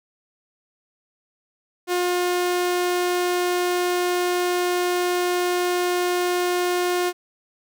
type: tone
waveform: sawtooth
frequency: 356.8 Hz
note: F4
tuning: 37 cents sharp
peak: -16 dBFS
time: 1.87-7.13 s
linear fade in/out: 50 ms
effects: none